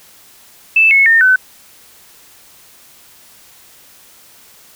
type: tone with pitch steps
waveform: sine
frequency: 2637 / 2192 / 1822.1 / 1514.6 Hz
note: E7 / C#7 / A#6 / F#6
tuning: 0 / -20 / -40 / +40 cents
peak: -6 dBFS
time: 0.76-1.36 s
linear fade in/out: 5 ms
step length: 150 ms
effects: white hiss -44 dBFS RMS until 4.75 s